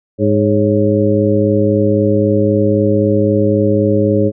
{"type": "harmonic tone with a mistuned harmonic", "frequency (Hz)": 103.83, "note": "G#2", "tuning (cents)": 0, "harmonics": [1, 2, 3, 4, 5], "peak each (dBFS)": [-16, -16, -16, -16, -16], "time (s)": [0.18, 4.32], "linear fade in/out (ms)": 50, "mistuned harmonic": 5, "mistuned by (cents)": 85, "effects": []}